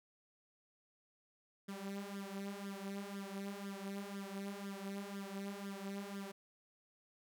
sawtooth tone with flanger, 198.2 Hz, G3, 19 cents sharp, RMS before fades -45 dBFS, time 1.68-6.32 s, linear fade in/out 10 ms, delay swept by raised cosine 0.58 to 5.58 ms, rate 2 Hz, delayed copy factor +0.75, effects none

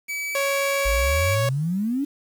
45% pulse tone with pitch glide, 2289 to 2306 Hz, D7 to D7, -45 to -32 cents, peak -26 dBFS, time 0.08-1.36 s, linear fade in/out 20 ms, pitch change +13 cents, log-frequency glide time 0.28-0.35 s
sawtooth tone, 554.4 Hz, C#5, in tune, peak -18 dBFS, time 0.35-1.49 s, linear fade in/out 2 ms
sine exponential sweep, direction up, 49 to 293.7 Hz, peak -21 dBFS, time 0.85-2.05 s, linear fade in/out 10 ms
effects 8-bit

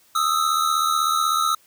square tone pair together, 1244.5 / 1320.6 Hz, D#6 / E6, 0 / +3 cents, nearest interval minor second, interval 103 cents, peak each -22 dBFS, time 0.15-1.55 s, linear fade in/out 5 ms, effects white hiss -57 dBFS RMS until 1.66 s

